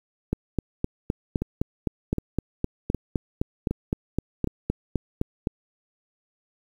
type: two click trains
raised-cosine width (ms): 3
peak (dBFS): -10 / -13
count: 21 / 5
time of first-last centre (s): 0.33-5.471 / 1.42-4.473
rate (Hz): 3.89 / 1.31
effects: 8-bit